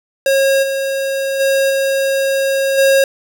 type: tone with level steps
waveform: square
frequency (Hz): 543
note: C#5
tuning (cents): -36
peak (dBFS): -11 / -17 / -12 / -14 / -9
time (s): 0.26-3.04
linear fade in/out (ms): 2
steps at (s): 0.62 / 1.39 / 1.69 / 2.77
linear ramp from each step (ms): 20
effects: none